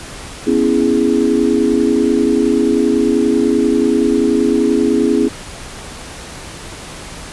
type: chord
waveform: sine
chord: C# minor seventh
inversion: third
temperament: equal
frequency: 246.9 / 277.2 / 329.6 / 415.3 Hz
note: B3 / C#4 / E4 / G#4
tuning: 0 / 0 / 0 / 0 cents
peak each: -16 dBFS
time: 0.46-5.29 s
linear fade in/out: 20 ms
effects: pink hiss -31 dBFS RMS until 7.32 s + resampled to 24000 Hz